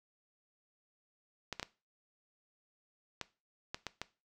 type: clicks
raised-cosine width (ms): 0.2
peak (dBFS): -20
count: 7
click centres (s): 1.527 / 1.597 / 1.629 / 3.213 / 3.745 / 3.867 / 4.016
effects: noise-tail reverb RT60 0.3 s tail -18 dB re dry